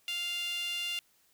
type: tone with high-pass filter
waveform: sawtooth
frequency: 698 Hz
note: F5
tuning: 1 cent flat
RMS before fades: -35 dBFS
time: 0.08-0.99 s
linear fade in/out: 0 ms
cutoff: 2900 Hz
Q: 6
effects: white hiss -68 dBFS RMS until 1.33 s